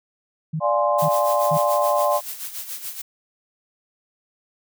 sine tone bursts, 157.6 Hz, D#3, 23 cents sharp, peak -22 dBFS, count 3, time 0.53-1.577 s, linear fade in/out 10 ms, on 69 ms, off 420 ms
sine chord, D half-diminished seventh, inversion none, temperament equal, 587.3 / 698.5 / 830.6 / 1046.5 Hz, D5 / F5 / Ab5 / C6, 0 / 0 / 0 / 0 cents, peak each -20 / -24 / -25 / -22 dBFS, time 0.6-2.21 s, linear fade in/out 50 ms
blue noise with tremolo, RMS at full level -30 dBFS, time 0.98-3.02 s, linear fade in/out 10 ms, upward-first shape sine, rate 7 Hz, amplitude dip 65%
effects none

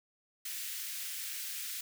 white high-pass noise, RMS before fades -40 dBFS, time 0.45-1.81 s, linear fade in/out 5 ms, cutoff 1700 Hz, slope 24 dB/octave, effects none

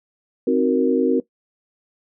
sine chord, C half-diminished seventh, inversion none, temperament equal, 261.6 / 311.1 / 370 / 466.2 Hz, C4 / Eb4 / Gb4 / Bb4, 0 / 0 / 0 / 0 cents, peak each -19 / -24 / -20 / -19 dBFS, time 0.47-1.2 s, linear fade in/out 5 ms, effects noise-tail reverb RT60 0.1 s tail -17 dB re dry

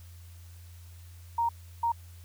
sine tone bursts at uneven times, 932.3 Hz, A#5, in tune, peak -24 dBFS, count 2, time 1.38-1.49 / 1.83-1.92 s, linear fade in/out 5 ms, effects added 86 Hz sine -46 dBFS peak until 2.24 s + white hiss -59 dBFS RMS until 2.24 s

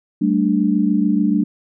sine chord, G suspended second, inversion none, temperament equal with one note detuned, 193.08 / 220 / 293.7 Hz, G3 / A3 / D4, -26 / 0 / 0 cents, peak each -18 dBFS, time 0.21-1.44 s, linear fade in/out 10 ms, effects none

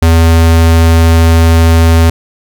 square tone, 82.41 Hz, E2, in tune, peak -4 dBFS, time 0.02-2.1 s, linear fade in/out 5 ms, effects none

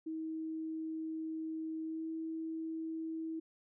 sine tone with pitch glide, 318.9 to 322.6 Hz, D#4 to E4, +43 to -37 cents, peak -37 dBFS, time 0.06-3.4 s, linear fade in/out 10 ms, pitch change +20 cents, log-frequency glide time 1.83-2.09 s, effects none

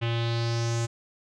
square tone with low-pass filter sweep, 116.54 Hz, A#2, in tune, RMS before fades -27 dBFS, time 0.01-0.87 s, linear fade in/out 20 ms, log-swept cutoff 2900 to 7400 Hz, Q 3.5, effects none

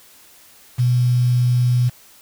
sine tone with quantisation, 123.47 Hz, B2, in tune, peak -13 dBFS, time 0.78-1.9 s, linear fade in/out 20 ms, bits 6, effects white hiss -48 dBFS RMS until 2.21 s

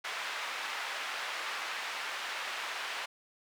white band-pass noise, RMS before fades -38 dBFS, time 0.04-3.06 s, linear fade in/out 10 ms, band 850 to 2400 Hz, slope 12 dB/octave, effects none

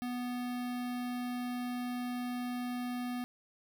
square tone with notch filter, 246.3 Hz, B3, 5 cents flat, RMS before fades -37 dBFS, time 0.02-3.24 s, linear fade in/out 0 ms, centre 6900 Hz, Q 1.5, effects none

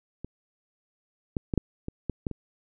clicks, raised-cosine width 3 ms, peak -23 / -14 / -14 / -9 / -20 / -15 / -15 / -22 dBFS, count 8, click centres 0.246 / 1.368 / 1.538 / 1.577 / 1.884 / 2.097 / 2.268 / 2.313 s, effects none

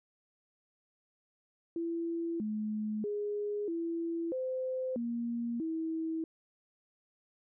sine tone with pitch steps, 335.1 / 213.7 / 414 / 334.2 / 516 / 235.5 / 323 Hz, E4 / G#3 / G#4 / E4 / C5 / A#3 / E4, +29 / +50 / -5 / +24 / -24 / +18 / -35 cents, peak -32 dBFS, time 1.76-6.24 s, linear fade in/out 2 ms, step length 640 ms, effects none

